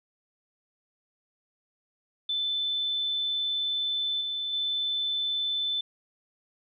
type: tone with level steps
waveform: sine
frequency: 3521 Hz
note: A7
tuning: in tune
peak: -26 / -29 / -26 dBFS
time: 2.29-5.81 s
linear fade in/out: 5 ms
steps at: 4.21 / 4.53 s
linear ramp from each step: 2 ms
effects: none